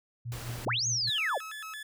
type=tone with tremolo; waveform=sine; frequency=118.9 Hz; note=A#2; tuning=35 cents sharp; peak=-32 dBFS; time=0.25-1.1 s; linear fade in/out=10 ms; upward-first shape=triangle; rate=4.9 Hz; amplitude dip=90%
type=noise; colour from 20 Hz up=pink; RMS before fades=-42 dBFS; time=0.32-0.65 s; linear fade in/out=0 ms
type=linear two-way sweep; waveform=sine; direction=up then down; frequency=58.27 to 6660 to 449.9 Hz; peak=-27 dBFS; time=0.66-1.38 s; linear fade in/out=5 ms; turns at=0.87 s
type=tone with vibrato; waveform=30% pulse; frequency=1492 Hz; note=F#6; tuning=14 cents sharp; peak=-36 dBFS; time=1.07-1.83 s; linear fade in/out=5 ms; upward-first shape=square; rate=4.5 Hz; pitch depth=250 cents each way
effects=none

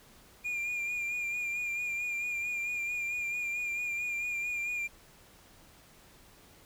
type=tone with vibrato; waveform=triangle; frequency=2412 Hz; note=D7; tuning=46 cents sharp; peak=-30 dBFS; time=0.44-4.88 s; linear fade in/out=20 ms; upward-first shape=sine; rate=4.5 Hz; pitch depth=32 cents each way; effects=pink hiss -58 dBFS RMS until 6.65 s

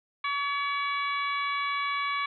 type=harmonic tone; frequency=567 Hz; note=C#5; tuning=39 cents sharp; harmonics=2 / 3 / 4 / 5 / 6 / 7; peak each=-29 / -38 / -32 / -45 / -40 / -43 dBFS; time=0.24-2.26 s; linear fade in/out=5 ms; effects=none

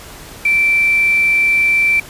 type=tone with quantisation; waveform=sine; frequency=2338 Hz; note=D7; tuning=8 cents flat; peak=-10 dBFS; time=0.45-2 s; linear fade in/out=5 ms; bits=5; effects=pink hiss -35 dBFS RMS until 2.09 s + resampled to 32000 Hz

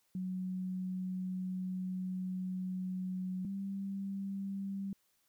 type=tone pair in turn; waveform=sine; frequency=185 / 196 Hz; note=F#3 / G3; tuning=0 / 0 cents; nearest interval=minor second; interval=100 cents; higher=second; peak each=-35 / -36 dBFS; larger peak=first; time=0.15-3.45 / 3.45-4.93 s; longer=first; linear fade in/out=2 ms; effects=white hiss -75 dBFS RMS until 5.28 s

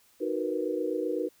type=chord; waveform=sine; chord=B major seventh; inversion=first; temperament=equal; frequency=311.1 / 370 / 466.2 / 493.9 Hz; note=D#4 / F#4 / A#4 / B4; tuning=0 / 0 / 0 / 0 cents; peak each=-33 dBFS; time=0.2-1.29 s; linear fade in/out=20 ms; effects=white hiss -63 dBFS RMS until 1.4 s

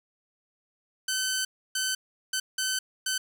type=tone bursts at uneven times; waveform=10% pulse; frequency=1526 Hz; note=G6; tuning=47 cents flat; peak=-18 dBFS; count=5; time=1.08-1.45 / 1.75-1.95 / 2.33-2.4 / 2.58-2.79 / 3.06-3.18 s; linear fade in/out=5 ms; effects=none

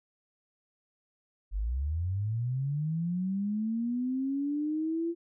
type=linear sweep; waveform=sine; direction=up; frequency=44.55 to 341.8 Hz; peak=-28 dBFS; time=1.51-5.15 s; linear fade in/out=50 ms; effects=none

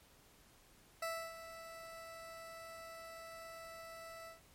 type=tone with ADSR envelope; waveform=20% pulse; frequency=659 Hz; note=E5; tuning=1 cent flat; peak=-32 dBFS; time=1.02-4.41 s; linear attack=6 ms; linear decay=300 ms; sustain=-12 dB; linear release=140 ms; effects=pink hiss -65 dBFS RMS until 4.54 s + MP3 64 kbps

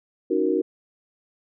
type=chord; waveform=sine; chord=D# minor seventh; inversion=third; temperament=equal; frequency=277.2 / 311.1 / 370 / 466.2 Hz; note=C#4 / D#4 / F#4 / A#4; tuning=0 / 0 / 0 / 0 cents; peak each=-29 / -24 / -23 / -25 dBFS; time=0.3-0.62 s; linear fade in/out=10 ms; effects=none

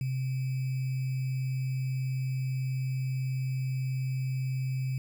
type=tone with sample-and-hold; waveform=sine; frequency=130.81 Hz; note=C3; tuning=in tune; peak=-28 dBFS; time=0.01-4.98 s; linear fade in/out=2 ms; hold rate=2450 Hz; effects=none

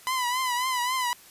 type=tone with vibrato; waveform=sawtooth; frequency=1004 Hz; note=B5; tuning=28 cents sharp; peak=-21 dBFS; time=0.07-1.13 s; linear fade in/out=0 ms; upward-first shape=triangle; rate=3.7 Hz; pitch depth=84 cents each way; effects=white hiss -51 dBFS RMS until 1.3 s + resampled to 32000 Hz

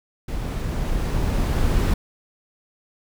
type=noise with level ramp; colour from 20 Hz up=brown; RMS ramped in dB=-27 to -18 dBFS; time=0.28-1.94 s; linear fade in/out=5 ms; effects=none

